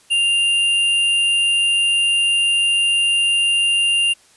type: tone pair together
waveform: sine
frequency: 2794 / 9407 Hz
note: F7 / D9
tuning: 0 / +2 cents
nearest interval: octave + major sixth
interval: 2102 cents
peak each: -14 / -24 dBFS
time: 0.1-4.14 s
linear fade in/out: 20 ms
effects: white hiss -52 dBFS RMS until 4.36 s + resampled to 24000 Hz